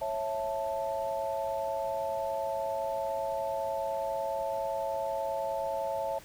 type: chord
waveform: sine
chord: A major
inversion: first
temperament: just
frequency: 550 / 660 / 880 Hz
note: C#5 / E5 / A5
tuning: -14 / +2 / 0 cents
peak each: -34 / -34 / -35 dBFS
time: 0.01-6.19 s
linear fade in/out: 10 ms
effects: pink hiss -52 dBFS RMS until 6.24 s